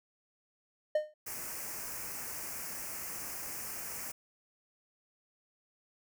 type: tone with exponential decay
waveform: triangle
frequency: 610 Hz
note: D#5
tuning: 34 cents flat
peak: -21 dBFS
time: 0.95-1.14 s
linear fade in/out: 5 ms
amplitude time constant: 40 ms
type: band-stop noise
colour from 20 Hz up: white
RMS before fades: -41 dBFS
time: 1.26-4.12 s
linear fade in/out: 10 ms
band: 2600 to 5100 Hz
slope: 48 dB/octave
effects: none